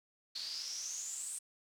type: noise with band-pass filter sweep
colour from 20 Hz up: pink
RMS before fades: -42 dBFS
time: 0.35-1.39 s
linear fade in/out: 10 ms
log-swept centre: 4300 to 8700 Hz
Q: 9.9
effects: none